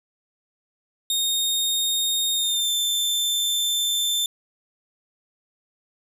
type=tone with pitch glide; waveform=sawtooth; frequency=3700 to 3551 Hz; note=A#7 to A7; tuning=-14 to +15 cents; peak=-18 dBFS; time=1.1-4.26 s; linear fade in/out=2 ms; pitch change=-71 cents; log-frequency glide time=2.34-2.71 s; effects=9-bit